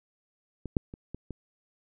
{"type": "clicks", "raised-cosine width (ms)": 3, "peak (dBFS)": [-23, -11, -28, -24, -24], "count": 5, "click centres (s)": [0.657, 0.768, 0.939, 1.146, 1.307], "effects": []}